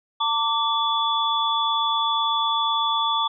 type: tone cluster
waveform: sine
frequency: 902 / 1164 / 3440 Hz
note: A5 / D6 / A7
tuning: +43 / -16 / -40 cents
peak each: -24 dBFS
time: 0.2-3.28 s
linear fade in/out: 10 ms
effects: none